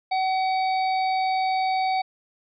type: harmonic tone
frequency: 756 Hz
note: F#5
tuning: 37 cents sharp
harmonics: 1 / 3 / 5 / 6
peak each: -21 / -32 / -39 / -37 dBFS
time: 0.11-2.02 s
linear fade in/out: 10 ms
effects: none